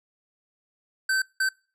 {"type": "tone bursts at uneven times", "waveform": "square", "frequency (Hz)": 1543, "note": "G6", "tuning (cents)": -28, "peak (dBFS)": -22, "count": 2, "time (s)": [[1.09, 1.22], [1.4, 1.49]], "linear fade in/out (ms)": 5, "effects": ["noise-tail reverb RT60 0.4 s tail -26 dB re dry", "low-pass 12000 Hz 12 dB/octave"]}